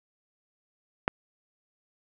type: click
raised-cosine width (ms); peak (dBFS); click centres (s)
0.5; -8; 1.079
effects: none